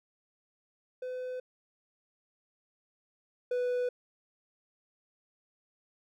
triangle tone pair in turn, 506 / 494.4 Hz, B4 / B4, +42 / +2 cents, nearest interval unison, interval 40 cents, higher first, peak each -33 / -26 dBFS, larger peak second, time 1.02-1.4 / 3.51-3.89 s, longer neither, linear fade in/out 5 ms, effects none

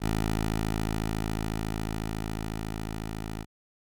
10% pulse tone with level ramp, 54 Hz, A1, 32 cents flat, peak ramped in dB -17 to -26 dBFS, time 0-3.46 s, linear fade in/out 50 ms, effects none

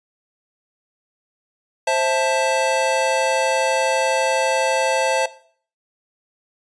square chord, A minor, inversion first, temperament just, 528 / 660 / 880 Hz, C5 / E5 / A5, +16 / +2 / 0 cents, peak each -22 dBFS, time 1.87-5.26 s, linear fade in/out 5 ms, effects noise-tail reverb RT60 0.5 s tail -17 dB re dry + resampled to 22050 Hz

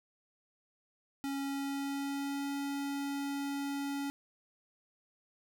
square tone with pitch glide, 276.4 to 280.4 Hz, C#4 to C#4, -5 to +20 cents, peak -35 dBFS, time 1.24-4.1 s, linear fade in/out 0 ms, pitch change +25 cents, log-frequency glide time 1.4-2.5 s, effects none

